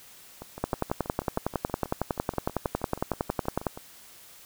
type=two click trains; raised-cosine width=1 ms; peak=-24 / -11 dBFS; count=22 / 34; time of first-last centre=0.42-3.775 / 0.64-3.668 s; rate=6.26 / 10.9 Hz; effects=white hiss -51 dBFS RMS until 4.45 s

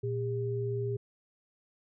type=tone pair together; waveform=sine; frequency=117.82 / 403 Hz; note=A#2 / G4; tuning=+19 / +48 cents; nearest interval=octave + major sixth; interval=2129 cents; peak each=-32 / -33 dBFS; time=0.03-0.97 s; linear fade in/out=10 ms; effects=none

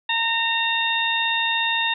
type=harmonic tone; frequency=917 Hz; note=A#5; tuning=29 cents flat; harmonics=1 / 2 / 3 / 4; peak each=-26 / -25 / -25 / -24 dBFS; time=0.09-1.94 s; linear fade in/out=5 ms; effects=none

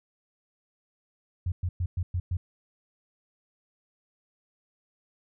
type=tone bursts; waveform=sine; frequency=88.9 Hz; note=F2; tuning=31 cents sharp; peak=-25 dBFS; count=6; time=1.46-2.37 s; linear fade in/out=5 ms; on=60 ms; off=110 ms; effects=none

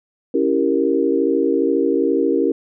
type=chord; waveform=sine; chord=C# diminished seventh; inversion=none; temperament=equal; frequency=277.2 / 329.6 / 392 / 466.2 Hz; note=C#4 / E4 / G4 / Bb4; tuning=0 / 0 / 0 / 0 cents; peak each=-20 dBFS; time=0.34-2.52 s; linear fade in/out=5 ms; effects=none

